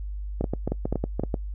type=clicks; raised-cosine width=2 ms; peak=-12 dBFS; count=12; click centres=0.41 / 0.442 / 0.536 / 0.676 / 0.72 / 0.855 / 0.926 / 0.957 / 1.04 / 1.196 / 1.236 / 1.342 s; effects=noise-tail reverb RT60 0.1 s tail -24 dB re dry + added 50 Hz sine -30 dBFS peak until 1.54 s